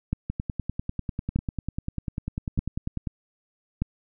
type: two click trains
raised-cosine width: 5 ms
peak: -12 / -16 dBFS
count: 4 / 29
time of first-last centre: 0.13-3.82 / 0.3-3.072 s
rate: 0.813 / 10.1 Hz
effects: none